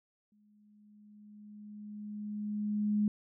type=tone with exponential growth; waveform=sine; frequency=209.1 Hz; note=G#3; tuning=12 cents sharp; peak=-25 dBFS; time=0.32-3.08 s; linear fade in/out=2 ms; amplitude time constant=600 ms; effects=none